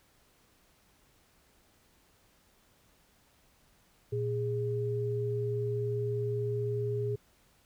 sine tone pair together, 117.35 / 412.2 Hz, A#2 / G#4, +12 / -13 cents, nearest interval octave + minor seventh, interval 2175 cents, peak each -32 / -32 dBFS, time 4.12-7.16 s, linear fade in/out 10 ms, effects pink hiss -66 dBFS RMS until 7.65 s

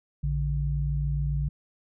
sine tone pair together, 57.42 / 144.7 Hz, A#1 / D3, -25 / -25 cents, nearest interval octave + major third, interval 1600 cents, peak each -27 dBFS, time 0.23-1.49 s, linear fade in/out 10 ms, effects none

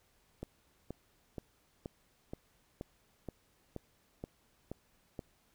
click train, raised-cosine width 2 ms, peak -27 dBFS, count 11, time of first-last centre 0.43-5.192 s, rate 2.1 Hz, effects pink hiss -71 dBFS RMS until 5.54 s

